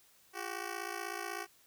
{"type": "ring-modulated tone", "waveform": "10% pulse", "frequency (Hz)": 377.7, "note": "F#4", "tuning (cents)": 36, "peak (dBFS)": -27, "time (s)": [0.33, 1.47], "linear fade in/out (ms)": 50, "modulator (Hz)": 28.1, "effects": ["white hiss -65 dBFS RMS until 1.66 s"]}